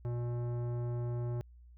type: tone with tanh clipping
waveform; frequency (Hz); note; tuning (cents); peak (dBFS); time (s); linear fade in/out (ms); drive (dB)
sine; 120.3; B2; -45; -35; 0.05-1.41; 0; 15
effects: added 60 Hz sine -53 dBFS peak until 1.77 s